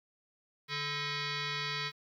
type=tone with frequency modulation; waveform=sine; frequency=1015 Hz; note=B5; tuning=47 cents sharp; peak=-33 dBFS; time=0.68-1.92 s; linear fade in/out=50 ms; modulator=581 Hz; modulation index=6.4; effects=11-bit